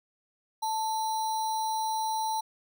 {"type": "tone with sample-and-hold", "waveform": "sine", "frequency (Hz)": 880, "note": "A5", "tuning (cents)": 0, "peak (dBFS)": -27, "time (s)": [0.62, 2.41], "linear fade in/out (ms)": 10, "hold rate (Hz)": 4900, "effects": []}